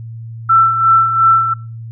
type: tone with tremolo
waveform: sine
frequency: 1336 Hz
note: E6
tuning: 23 cents sharp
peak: -5 dBFS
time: 0.49-1.54 s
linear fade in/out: 10 ms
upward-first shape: sine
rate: 2.8 Hz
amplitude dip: 60%
effects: noise-tail reverb RT60 0.4 s tail -24 dB re dry + added 114 Hz sine -26 dBFS peak until 1.91 s